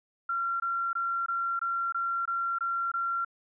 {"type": "tone bursts", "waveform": "sine", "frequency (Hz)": 1371, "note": "F6", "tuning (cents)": -32, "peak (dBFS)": -27, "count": 9, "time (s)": [0.29, 3.248], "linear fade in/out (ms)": 5, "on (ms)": 310, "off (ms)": 21, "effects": []}